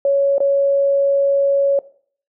sine tone with dropouts, 557 Hz, C#5, 8 cents sharp, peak -12 dBFS, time 0.05-1.79 s, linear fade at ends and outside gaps 2 ms, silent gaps 0.382-0.403 s, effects noise-tail reverb RT60 0.5 s tail -18 dB re dry

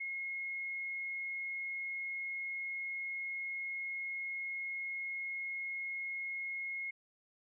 sine tone, 2160 Hz, C#7, 45 cents flat, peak -37 dBFS, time 0-6.91 s, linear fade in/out 10 ms, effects none

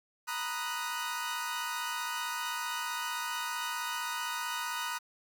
sawtooth chord, B major seventh, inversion third, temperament equal, 932.3 / 987.8 / 1244.5 / 1480 Hz, A#5 / B5 / D#6 / F#6, 0 / 0 / 0 / 0 cents, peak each -36 / -37 / -35 / -35 dBFS, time 0.27-4.99 s, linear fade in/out 20 ms, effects 10-bit

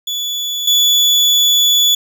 35% pulse tone pair in turn, 3439 / 3439 Hz, A7 / A7, -40 / -40 cents, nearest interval unison, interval 0 cents, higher neither, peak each -16 / -7 dBFS, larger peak second, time 0.07-0.67 / 0.67-1.95 s, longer second, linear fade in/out 5 ms, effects none

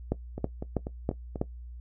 two click trains, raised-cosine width 2 ms, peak -13 / -21 dBFS, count 5 / 5, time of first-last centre 0.12-1.414 / 0.38-1.358 s, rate 3.09 / 4.09 Hz, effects noise-tail reverb RT60 0.1 s tail -17 dB re dry + added 60 Hz sine -40 dBFS peak until 1.8 s

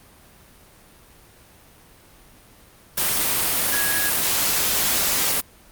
sine tone in noise, 1661.2 Hz, G#6, in tune, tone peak -25 dBFS, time 3.72-4.1 s, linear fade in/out 10 ms, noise white, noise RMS -21 dBFS, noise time 2.97-5.41 s, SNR -7 dB, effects pink hiss -50 dBFS RMS until 5.71 s + Opus 32 kbps

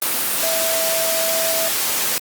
sine tone in noise, 655 Hz, E5, 11 cents flat, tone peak -22 dBFS, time 0.43-1.68 s, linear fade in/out 0 ms, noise white, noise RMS -20 dBFS, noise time 0.02-2.18 s, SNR -5 dB, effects high-pass 200 Hz 12 dB/octave + Opus 32 kbps

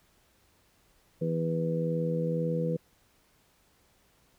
harmonic tone, 82 Hz, E2, 9 cents flat, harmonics 2 / 3 / 4 / 5 / 6, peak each -29 / -39 / -39 / -41 / -31 dBFS, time 1.21-2.77 s, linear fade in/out 10 ms, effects pink hiss -66 dBFS RMS until 4.38 s

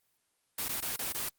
white noise with dropouts, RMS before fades -34 dBFS, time 0.58-1.29 s, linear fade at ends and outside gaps 5 ms, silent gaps 0.684-0.691 / 0.806-0.822 / 0.963-0.99 / 1.125-1.145 s, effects white hiss -75 dBFS RMS until 1.38 s + Opus 24 kbps

